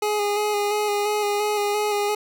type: tone with vibrato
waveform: 25% pulse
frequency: 415.3 Hz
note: G#4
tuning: in tune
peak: -17 dBFS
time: 0.02-2.15 s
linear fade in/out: 5 ms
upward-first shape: square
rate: 2.9 Hz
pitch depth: 20 cents each way
effects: none